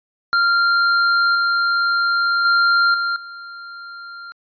square tone with level steps, 1389 Hz, F6, 10 cents flat, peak -14 / -16 / -13 / -19 / -33 dBFS, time 0.33-4.32 s, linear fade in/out 0 ms, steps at 1.35 / 2.45 / 2.94 / 3.16 s, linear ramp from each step 2 ms, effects resampled to 11025 Hz

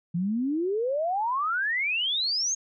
sine exponential sweep, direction up, 164.81 to 6645 Hz, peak -24 dBFS, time 0.14-2.55 s, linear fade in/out 10 ms, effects none

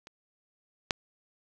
clicks, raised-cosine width 0.2 ms, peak -29 / -8 dBFS, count 2, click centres 0.071 / 0.908 s, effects none

